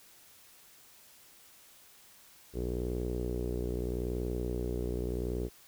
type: tone with low-pass filter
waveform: sawtooth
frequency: 60.8 Hz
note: B1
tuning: 26 cents flat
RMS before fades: -34 dBFS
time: 2.53-5.5 s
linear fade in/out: 50 ms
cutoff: 410 Hz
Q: 5
effects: white hiss -58 dBFS RMS until 5.67 s